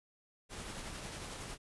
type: noise with tremolo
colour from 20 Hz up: pink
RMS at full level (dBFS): -43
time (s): 0.49-1.58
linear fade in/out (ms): 50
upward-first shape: triangle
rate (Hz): 11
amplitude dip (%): 35
effects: resampled to 24000 Hz